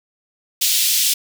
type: high-pass noise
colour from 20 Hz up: pink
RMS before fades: -17 dBFS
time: 0.61-1.14 s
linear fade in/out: 10 ms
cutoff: 3100 Hz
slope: 24 dB/octave
effects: none

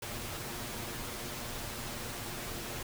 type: noise with comb filter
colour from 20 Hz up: pink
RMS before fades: -40 dBFS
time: 0.02-2.83 s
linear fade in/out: 5 ms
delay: 8.5 ms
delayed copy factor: +0.55
effects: none

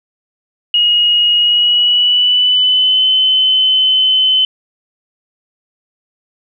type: tone with pitch glide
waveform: sine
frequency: 2883 to 3046 Hz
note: F#7 to F#7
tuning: -46 to +50 cents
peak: -8 dBFS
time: 0.74-4.45 s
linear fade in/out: 2 ms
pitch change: +96 cents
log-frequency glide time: 1.37-3.06 s
effects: none

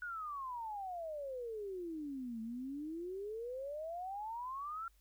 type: exponential two-way sweep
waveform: sine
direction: down then up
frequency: 1480 to 220 to 1377 Hz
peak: -40 dBFS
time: 0.02-4.88 s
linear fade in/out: 2 ms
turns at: 2.41 s
effects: added 50 Hz sine -66 dBFS peak until 5 s + white hiss -75 dBFS RMS until 5 s

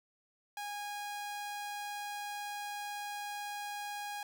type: tone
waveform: sawtooth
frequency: 822 Hz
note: G#5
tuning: 18 cents flat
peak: -35 dBFS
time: 0.57-4.23 s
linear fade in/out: 2 ms
effects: none

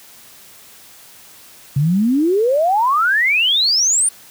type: exponential sweep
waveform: sine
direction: up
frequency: 133.6 to 9397 Hz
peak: -12 dBFS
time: 1.76-4.09 s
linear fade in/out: 5 ms
effects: white hiss -43 dBFS RMS until 4.3 s + high-pass 60 Hz 12 dB/octave

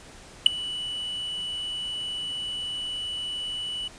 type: tone with ADSR envelope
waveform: triangle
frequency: 2960 Hz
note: F#7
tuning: in tune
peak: -4 dBFS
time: 0.46-3.88 s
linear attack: 4 ms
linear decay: 6 ms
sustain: -24 dB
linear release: 5 ms
effects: pink hiss -47 dBFS RMS until 3.98 s + resampled to 22050 Hz

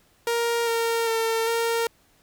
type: tone with pitch steps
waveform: sawtooth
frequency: 468.1 / 460.5 / 452.3 / 461.6 Hz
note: A#4 / A#4 / A4 / A#4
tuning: +7 / -21 / +48 / -17 cents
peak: -18 dBFS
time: 0.27-1.87 s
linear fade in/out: 2 ms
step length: 400 ms
effects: pink hiss -61 dBFS RMS until 2.22 s

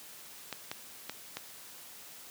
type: clicks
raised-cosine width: 0.2 ms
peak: -19 dBFS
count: 4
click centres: 0.527 / 0.715 / 1.096 / 1.37 s
effects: white hiss -50 dBFS RMS until 2.3 s + high-pass 100 Hz 12 dB/octave

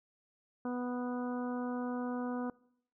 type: harmonic tone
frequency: 246.9 Hz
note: B3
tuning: in tune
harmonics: 1 / 2 / 3 / 4 / 5 / 6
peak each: -35 / -41 / -45 / -47 / -49 / -51 dBFS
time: 0.65-2.5 s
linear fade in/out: 2 ms
effects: noise-tail reverb RT60 0.7 s tail -23 dB re dry

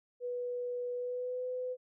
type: tone with pitch glide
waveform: sine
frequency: 490.5 to 504 Hz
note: B4 to B4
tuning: -12 to +35 cents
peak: -34 dBFS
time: 0.2-1.77 s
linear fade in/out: 50 ms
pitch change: +47 cents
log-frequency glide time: 0.94-1.46 s
effects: none

